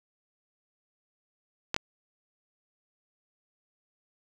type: clicks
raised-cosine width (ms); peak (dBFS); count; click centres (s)
0.2; -10; 2; 1.744 / 1.764
effects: none